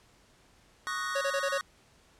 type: chord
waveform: square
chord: D# minor seventh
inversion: third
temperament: equal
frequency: 1108.7 / 1244.5 / 1480 / 1864.7 Hz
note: C#6 / D#6 / F#6 / A#6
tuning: 0 / 0 / 0 / 0 cents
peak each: -38 dBFS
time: 0.87-1.61 s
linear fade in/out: 0 ms
type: tone bursts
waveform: square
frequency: 554.4 Hz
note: C#5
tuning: in tune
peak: -29 dBFS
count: 5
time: 1.15-1.582 s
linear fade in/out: 10 ms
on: 64 ms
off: 28 ms
effects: pink hiss -62 dBFS RMS until 2.19 s + low-pass 9000 Hz 12 dB/octave